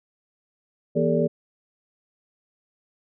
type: tone cluster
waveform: sine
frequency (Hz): 163.8 / 238.6 / 403.4 / 447.9 / 579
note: E3 / A#3 / G4 / A4 / D5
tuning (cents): -11 / +41 / +50 / +31 / -25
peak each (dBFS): -25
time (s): 0.95-1.28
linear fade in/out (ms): 20
effects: none